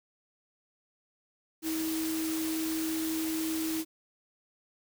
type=tone in noise; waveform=sine; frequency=320 Hz; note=D#4; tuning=49 cents sharp; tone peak=-30 dBFS; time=1.62-3.85 s; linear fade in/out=50 ms; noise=white; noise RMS=-38 dBFS; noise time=1.62-3.85 s; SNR=+5 dB; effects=none